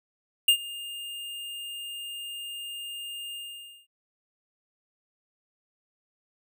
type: tone with ADSR envelope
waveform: square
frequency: 2820 Hz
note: F7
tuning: 16 cents sharp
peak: -15 dBFS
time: 0.48-3.87 s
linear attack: 5 ms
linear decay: 82 ms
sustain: -21 dB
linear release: 530 ms
effects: none